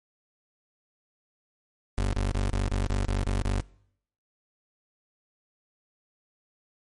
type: tone bursts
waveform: 30% pulse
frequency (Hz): 48.24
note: G1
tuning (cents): -27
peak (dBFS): -21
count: 9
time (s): 1.98-3.602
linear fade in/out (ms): 0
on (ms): 150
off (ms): 34
effects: noise-tail reverb RT60 0.7 s tail -23 dB re dry + MP3 48 kbps